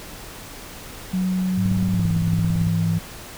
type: tone with pitch glide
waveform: sine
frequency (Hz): 185 to 166.73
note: F#3 to E3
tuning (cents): 0 to +20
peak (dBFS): -19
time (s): 1.13-2.99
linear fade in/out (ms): 10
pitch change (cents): -180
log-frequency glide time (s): 1.9-2.07
type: tone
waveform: sine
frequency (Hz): 103.83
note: G#2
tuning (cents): 0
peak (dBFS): -23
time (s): 1.57-2.99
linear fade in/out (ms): 10
type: click train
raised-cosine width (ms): 5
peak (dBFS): -16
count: 19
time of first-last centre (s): 1.66-2.671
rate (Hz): 17.8
effects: pink hiss -38 dBFS RMS until 3.37 s